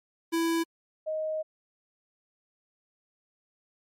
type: tone pair in turn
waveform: square / sine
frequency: 331.3 / 625.4 Hz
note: E4 / D#5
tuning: +9 / +9 cents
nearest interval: major seventh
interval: 1100 cents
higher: second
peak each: -25 / -28 dBFS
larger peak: first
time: 0.32-0.64 / 1.06-1.43 s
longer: second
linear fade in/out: 20 ms
effects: MP3 64 kbps